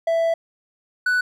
triangle tone pair in turn, 662 / 1486.1 Hz, E5 / F#6, +7 / +7 cents, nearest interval octave + major second, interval 1400 cents, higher second, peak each -15 dBFS, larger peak neither, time 0.07-0.34 / 1.06-1.21 s, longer first, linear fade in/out 5 ms, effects none

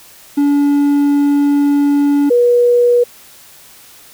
triangle / sine tone pair in turn, 286.3 / 483.6 Hz, D4 / B4, -44 / -36 cents, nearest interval major sixth, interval 908 cents, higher second, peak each -7 dBFS, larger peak neither, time 0.37-2.3 / 2.3-3.04 s, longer first, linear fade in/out 10 ms, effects white hiss -41 dBFS RMS until 4.13 s

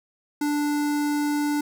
square tone with notch filter, 293.7 Hz, D4, in tune, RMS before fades -24 dBFS, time 0.41-1.61 s, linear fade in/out 5 ms, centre 3000 Hz, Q 1.6, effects none

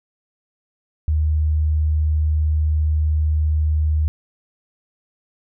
sine tone, 76.9 Hz, D#2, 20 cents flat, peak -15 dBFS, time 1.08-4.08 s, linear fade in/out 0 ms, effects none

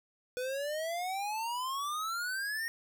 square exponential sweep, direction up, 492.6 to 1864.7 Hz, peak -34 dBFS, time 0.37-2.68 s, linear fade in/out 0 ms, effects none

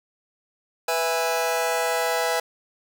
sawtooth chord, E major, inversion second, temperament just, 494.4 / 659.3 / 824.1 Hz, B4 / E5 / G#5, +2 / 0 / -14 cents, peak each -22 / -22 / -23 dBFS, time 0.88-2.4 s, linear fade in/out 5 ms, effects none

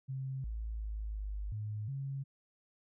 sine tone with pitch steps, 133.1 / 54.9 / 53 / 50.9 / 106 / 136.9 Hz, C3 / A1 / G#1 / G#1 / G#2 / C#3, +30 / -3 / +36 / -34 / +36 / -21 cents, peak -36 dBFS, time 0.08-2.24 s, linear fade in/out 20 ms, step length 360 ms, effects none

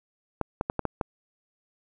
clicks, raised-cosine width 1 ms, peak -12 dBFS, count 6, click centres 0.413 / 0.611 / 0.699 / 0.793 / 0.853 / 1.012 s, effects none

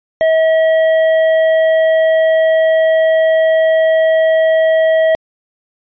sine tone with hard clipping, 642 Hz, E5, 46 cents flat, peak -10 dBFS, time 0.21-5.15 s, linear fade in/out 0 ms, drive 7 dB, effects resampled to 11025 Hz

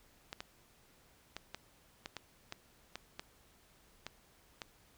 clicks, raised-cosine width 0.2 ms, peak -24 dBFS, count 11, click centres 0.329 / 0.405 / 1.366 / 1.546 / 2.059 / 2.167 / 2.524 / 2.956 / 3.195 / 4.066 / 4.618 s, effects pink hiss -66 dBFS RMS until 4.97 s

